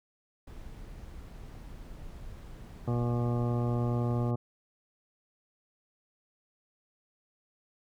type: noise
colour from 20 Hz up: brown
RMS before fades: -45 dBFS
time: 0.47-4.31 s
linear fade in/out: 5 ms
type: harmonic tone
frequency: 120 Hz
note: B2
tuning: 49 cents flat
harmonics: 1 / 2 / 3 / 4 / 5 / 6 / 7 / 9 / 10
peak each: -28 / -34 / -38 / -40 / -42 / -44 / -45 / -47 / -48 dBFS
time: 2.87-4.36 s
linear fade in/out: 10 ms
effects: none